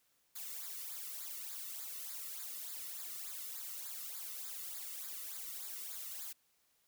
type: noise with flanger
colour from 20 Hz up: blue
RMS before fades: -45 dBFS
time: 0.35-6.33 s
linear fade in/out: 10 ms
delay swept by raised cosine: 0.34 to 1.28 ms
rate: 3.4 Hz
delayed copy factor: -0.75
effects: white hiss -75 dBFS RMS until 6.87 s